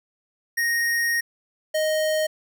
square tone pair in turn, 1864.7 / 622.3 Hz, A#6 / D#5, 0 / 0 cents, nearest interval octave + perfect fifth, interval 1900 cents, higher first, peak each -21 dBFS, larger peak neither, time 0.57-1.21 / 1.74-2.27 s, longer first, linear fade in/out 10 ms, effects none

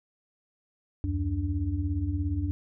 sine tone cluster, 73 / 90.1 / 291.1 Hz, D2 / F#2 / D4, -10 / -45 / -15 cents, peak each -32 / -28 / -33 dBFS, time 1.04-2.51 s, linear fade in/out 0 ms, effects none

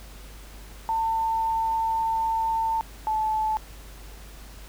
sine tone pair in turn, 898 / 869.4 Hz, A5 / A5, +35 / -21 cents, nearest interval minor second, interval 56 cents, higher first, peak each -22 dBFS, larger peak neither, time 0.89-2.81 / 3.07-3.57 s, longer first, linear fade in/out 0 ms, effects added 50 Hz sine -42 dBFS peak until 4.68 s + pink hiss -48 dBFS RMS until 4.68 s

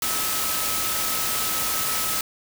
sine tone in noise, 1289 Hz, E6, 39 cents flat, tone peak -33 dBFS, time 0.02-2.21 s, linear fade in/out 2 ms, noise white, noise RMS -25 dBFS, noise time 0.02-2.21 s, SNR -11 dB, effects none

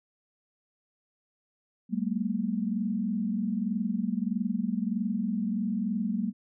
sine tone cluster, 191.6 / 213.4 / 234.8 Hz, G3 / G#3 / A#3, -39 / +47 / +13 cents, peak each -31 dBFS, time 1.89-6.33 s, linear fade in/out 50 ms, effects none

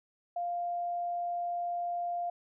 sine tone, 698.5 Hz, F5, in tune, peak -31 dBFS, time 0.36-2.3 s, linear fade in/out 5 ms, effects none

